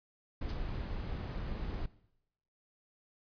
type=noise; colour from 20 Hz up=brown; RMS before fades=-38 dBFS; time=0.41-1.86 s; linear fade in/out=5 ms
type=noise with exponential decay; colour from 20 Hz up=blue; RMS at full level=-40 dBFS; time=0.49-0.67 s; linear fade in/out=0 ms; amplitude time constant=38 ms
effects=noise-tail reverb RT60 0.8 s tail -19 dB re dry + resampled to 11025 Hz